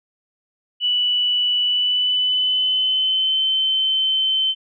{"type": "tone with pitch glide", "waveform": "sine", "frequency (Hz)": [2960, 3079], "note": ["F#7", "G7"], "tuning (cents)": [0, -32], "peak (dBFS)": -16, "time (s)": [0.8, 4.55], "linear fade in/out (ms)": 50, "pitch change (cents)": 68, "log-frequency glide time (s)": [1.63, 3.43], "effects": []}